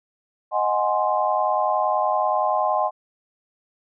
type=chord; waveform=sine; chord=Ab dominant seventh; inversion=second; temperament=equal; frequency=622.3 / 740 / 830.6 / 1046.5 Hz; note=Eb5 / Gb5 / Ab5 / C6; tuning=0 / 0 / 0 / 0 cents; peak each=-24 dBFS; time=0.51-2.91 s; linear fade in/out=50 ms; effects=none